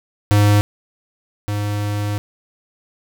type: tone pair in turn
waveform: square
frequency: 103.4 / 103.4 Hz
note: G#2 / G#2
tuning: -7 / -7 cents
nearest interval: unison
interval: 0 cents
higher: neither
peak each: -11 / -20 dBFS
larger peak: first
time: 0.31-0.61 / 1.48-2.18 s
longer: second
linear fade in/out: 0 ms
effects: none